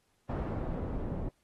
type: noise with low-pass filter sweep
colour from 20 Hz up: pink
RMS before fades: -35 dBFS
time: 0.29-1.29 s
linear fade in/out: 5 ms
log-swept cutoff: 810 to 430 Hz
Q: 0.74
effects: pink hiss -74 dBFS RMS until 1.43 s + AAC 32 kbps